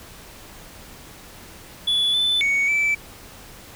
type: tone with pitch steps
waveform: sine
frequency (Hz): 3433 / 3512 / 2231 / 2318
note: A7 / A7 / C#7 / D7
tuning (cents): -43 / -4 / +11 / -23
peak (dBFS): -15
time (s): 1.87-2.95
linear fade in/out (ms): 10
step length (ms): 270
effects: tanh soft clip ceiling -16 dBFS + pink hiss -43 dBFS RMS until 3.75 s